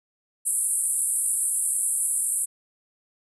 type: band-pass noise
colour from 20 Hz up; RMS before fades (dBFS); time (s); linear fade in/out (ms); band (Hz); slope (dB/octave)
white; -25; 0.45-2.46; 20; 8200 to 11000; 96
effects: none